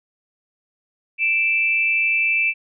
sine tone pair together, 2349 / 2637 Hz, D7 / E7, 0 / 0 cents, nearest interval major second, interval 200 cents, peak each -19 dBFS, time 1.18-2.54 s, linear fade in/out 50 ms, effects none

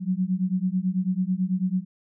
sine beating tone pair, 180.6 / 189.7 Hz, F#3 / F#3, -42 / +43 cents, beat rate 9.1 Hz, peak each -25 dBFS, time 0-1.85 s, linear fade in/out 50 ms, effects none

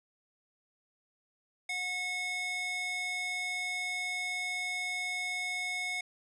square tone with high-pass filter, 729 Hz, F#5, 26 cents flat, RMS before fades -35 dBFS, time 1.69-6.01 s, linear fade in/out 5 ms, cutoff 1700 Hz, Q 4.3, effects resampled to 24000 Hz

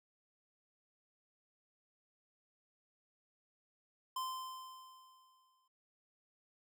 square tone with exponential decay, 1036 Hz, C6, 17 cents flat, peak -37 dBFS, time 4.16-5.68 s, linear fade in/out 5 ms, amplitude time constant 330 ms, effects noise-tail reverb RT60 0.9 s tail -23 dB re dry

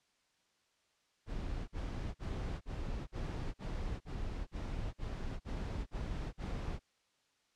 brown noise bursts, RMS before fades -39 dBFS, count 12, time 1.26-6.795 s, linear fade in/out 50 ms, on 420 ms, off 45 ms, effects white hiss -75 dBFS RMS until 7.55 s + low-pass 6000 Hz 12 dB/octave

